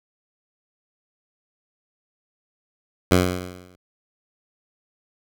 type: tone with exponential decay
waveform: 10% pulse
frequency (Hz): 90.7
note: F#2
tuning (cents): -34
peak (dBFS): -4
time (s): 3.11-3.76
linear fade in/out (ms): 5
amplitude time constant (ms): 140
effects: none